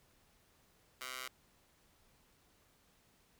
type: tone with high-pass filter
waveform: 15% pulse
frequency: 128.9 Hz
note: C3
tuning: 26 cents flat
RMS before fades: -45 dBFS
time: 1.01-1.28 s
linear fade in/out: 2 ms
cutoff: 1500 Hz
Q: 0.86
effects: pink hiss -70 dBFS RMS until 3.39 s